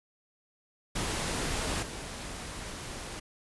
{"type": "noise with level steps", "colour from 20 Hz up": "pink", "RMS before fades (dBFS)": [-32, -40], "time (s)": [0.95, 3.2], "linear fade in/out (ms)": 10, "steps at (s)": 1.82, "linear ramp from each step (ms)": 10, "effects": ["resampled to 24000 Hz"]}